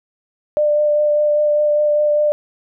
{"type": "tone with vibrato", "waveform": "sine", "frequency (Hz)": 596, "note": "D5", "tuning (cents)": 25, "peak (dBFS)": -12, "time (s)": [0.57, 2.32], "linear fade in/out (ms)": 0, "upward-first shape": "sine", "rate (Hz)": 5, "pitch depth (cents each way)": 12, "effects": []}